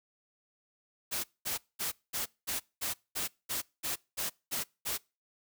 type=noise bursts; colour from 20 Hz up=white; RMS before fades=-34 dBFS; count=12; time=1.11-4.98 s; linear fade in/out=20 ms; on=130 ms; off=210 ms; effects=noise-tail reverb RT60 0.3 s tail -25 dB re dry